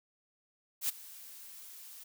blue noise with ADSR envelope, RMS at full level -30 dBFS, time 0.81-2.04 s, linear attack 76 ms, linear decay 19 ms, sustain -20 dB, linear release 10 ms, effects none

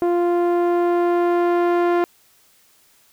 sawtooth tone with low-pass filter sweep, 348.4 Hz, F4, 4 cents flat, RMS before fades -18 dBFS, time 0.02-2.04 s, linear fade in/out 0 ms, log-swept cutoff 760 to 1500 Hz, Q 0.71, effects white hiss -56 dBFS RMS until 3.12 s

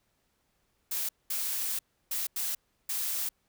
blue noise bursts at uneven times, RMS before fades -32 dBFS, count 5, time 0.91-1.09 / 1.3-1.79 / 2.11-2.27 / 2.36-2.55 / 2.89-3.29 s, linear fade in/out 5 ms, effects pink hiss -74 dBFS RMS until 3.48 s

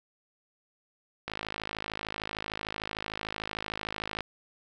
click train, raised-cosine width 0.3 ms, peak -17 dBFS, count 157, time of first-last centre 1.28-4.207 s, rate 53.3 Hz, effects none

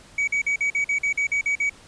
triangle tone bursts, 2267 Hz, C#7, 38 cents sharp, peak -18 dBFS, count 11, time 0.18-1.696 s, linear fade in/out 5 ms, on 96 ms, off 46 ms, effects pink hiss -49 dBFS RMS until 1.87 s + resampled to 22050 Hz

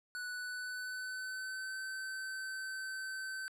square tone with pitch glide, 1480 to 1537.5 Hz, F#6 to G6, 0 to -34 cents, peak -40 dBFS, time 0.15-3.48 s, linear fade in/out 0 ms, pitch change +66 cents, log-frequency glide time 0.26-1.79 s, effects low-pass 12000 Hz 12 dB/octave

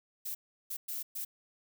violet noise bursts at uneven times, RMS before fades -38 dBFS, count 4, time 0.25-0.35 / 0.7-0.77 / 0.88-1.03 / 1.15-1.25 s, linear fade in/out 10 ms, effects none

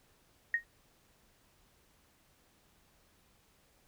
sine tone with exponential decay, 1864.7 Hz, A#6, in tune, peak -23 dBFS, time 0.54-0.64 s, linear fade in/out 2 ms, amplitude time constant 21 ms, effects pink hiss -68 dBFS RMS until 3.87 s

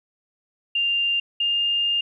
sine tone pair in turn, 2794 / 2813 Hz, F7 / F7, 0 / +12 cents, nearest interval unison, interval 12 cents, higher second, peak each -19 dBFS, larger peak neither, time 0.75-1.2 / 1.4-2.01 s, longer second, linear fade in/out 5 ms, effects 10-bit

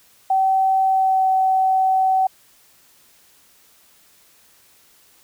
sine tone with pitch glide, 766 to 759.4 Hz, G5 to F#5, -40 to +45 cents, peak -14 dBFS, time 0.3-2.27 s, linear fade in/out 5 ms, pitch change -15 cents, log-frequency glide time 0.85-1.28 s, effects white hiss -54 dBFS RMS until 5.23 s

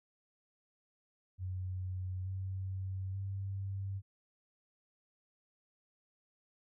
sine tone with pitch steps, 92.5 / 94.99 / 97.55 Hz, F#2 / F#2 / G2, 0 / +46 / -8 cents, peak -36 dBFS, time 1.38-4.02 s, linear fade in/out 50 ms, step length 880 ms, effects none

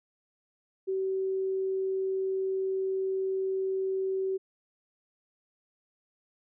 sine tone, 381.9 Hz, G4, 45 cents flat, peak -27 dBFS, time 0.87-4.38 s, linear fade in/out 20 ms, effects none

